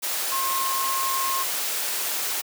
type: tone in noise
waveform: sine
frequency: 1070 Hz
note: C6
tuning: 38 cents sharp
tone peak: -25 dBFS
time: 0.31-1.44 s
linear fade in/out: 20 ms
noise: white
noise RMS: -27 dBFS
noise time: 0.02-2.42 s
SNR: -1 dB
effects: high-pass 400 Hz 12 dB/octave